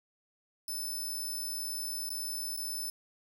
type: tone with dropouts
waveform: 10% pulse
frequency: 5274 Hz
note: E8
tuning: in tune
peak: -29 dBFS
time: 0.68-2.9 s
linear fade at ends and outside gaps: 2 ms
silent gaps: 2.093-2.102 / 2.565-2.573 s
effects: none